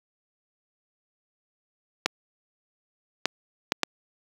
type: clicks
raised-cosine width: 0.2 ms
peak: -3 dBFS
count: 4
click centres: 2.06 / 3.256 / 3.721 / 3.833 s
effects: high-pass 200 Hz 12 dB/octave + 7-bit